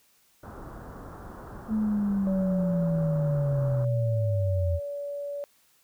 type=low-pass noise; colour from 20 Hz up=pink; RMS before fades=-42 dBFS; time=0.43-3.85 s; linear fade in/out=5 ms; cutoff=1500 Hz; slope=48 dB/octave
type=linear sweep; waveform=sine; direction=down; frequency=220 to 82 Hz; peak=-23 dBFS; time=1.68-4.8 s; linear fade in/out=50 ms
type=tone; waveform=sine; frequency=572 Hz; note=D5; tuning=46 cents flat; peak=-31 dBFS; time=2.27-5.44 s; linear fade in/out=0 ms
effects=white hiss -64 dBFS RMS until 5.83 s